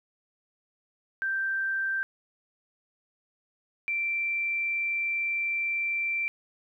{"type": "tone pair in turn", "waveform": "sine", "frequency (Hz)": [1568, 2349], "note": ["G6", "D7"], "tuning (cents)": [0, 0], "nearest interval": "perfect fifth", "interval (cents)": 700, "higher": "second", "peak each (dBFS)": -26, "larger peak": "neither", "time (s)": [[1.22, 2.03], [3.88, 6.28]], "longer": "second", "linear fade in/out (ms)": 0, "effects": ["11-bit"]}